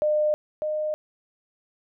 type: tone pair in turn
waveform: sine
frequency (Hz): 605 / 612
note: D#5 / D#5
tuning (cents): -49 / -29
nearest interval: unison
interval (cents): 20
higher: second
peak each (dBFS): -19 / -24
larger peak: first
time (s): 0.02-0.34 / 0.62-0.94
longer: neither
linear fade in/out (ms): 0
effects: none